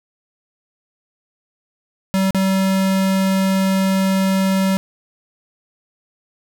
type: tone with dropouts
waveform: square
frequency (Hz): 191.6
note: G3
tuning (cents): -39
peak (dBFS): -15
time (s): 2.14-4.77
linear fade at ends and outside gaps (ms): 0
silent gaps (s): 2.307-2.347
effects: none